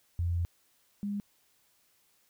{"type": "tone pair in turn", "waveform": "sine", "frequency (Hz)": [86.2, 203.3], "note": ["F2", "G#3"], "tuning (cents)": [-22, -37], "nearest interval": "octave + minor third", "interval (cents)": 1485, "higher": "second", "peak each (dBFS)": [-27, -31], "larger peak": "first", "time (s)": [[0.19, 0.45], [1.03, 1.2]], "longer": "first", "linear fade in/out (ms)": 0, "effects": ["white hiss -69 dBFS RMS until 2.29 s"]}